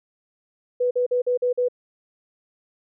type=tone bursts; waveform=sine; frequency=493.9 Hz; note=B4; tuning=in tune; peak=-18 dBFS; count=6; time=0.8-1.685 s; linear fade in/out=10 ms; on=110 ms; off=45 ms; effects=none